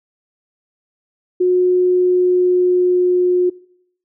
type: tone with pitch glide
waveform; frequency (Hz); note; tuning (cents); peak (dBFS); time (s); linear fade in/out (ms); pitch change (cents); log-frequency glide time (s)
sine; 362.9 to 359.8; F#4 to F#4; -34 to -48; -11; 1.4-3.5; 10; -14; 1.8-3.32
effects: noise-tail reverb RT60 0.7 s tail -23 dB re dry